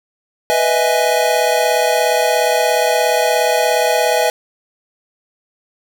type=chord; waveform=square; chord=E major seventh; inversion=second; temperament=equal; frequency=493.9 / 622.3 / 659.3 / 830.6 Hz; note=B4 / D#5 / E5 / G#5; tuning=0 / 0 / 0 / 0 cents; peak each=-19 dBFS; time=0.5-4.3 s; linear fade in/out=0 ms; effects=none